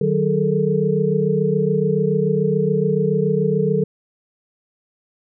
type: tone cluster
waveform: sine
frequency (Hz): 153.6 / 188.4 / 424.3 / 451.3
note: D#3 / F#3 / G#4 / A4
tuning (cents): -22 / +32 / +37 / +44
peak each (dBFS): -21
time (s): 0.01-3.84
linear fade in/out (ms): 5
effects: none